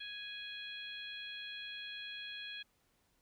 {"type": "harmonic tone", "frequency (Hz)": 830.6, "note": "G#5", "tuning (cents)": 0, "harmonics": [2, 3, 4, 5], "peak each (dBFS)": [-49, -49, -46, -53], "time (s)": [0, 2.63], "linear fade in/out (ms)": 10, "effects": ["pink hiss -75 dBFS RMS until 3.21 s"]}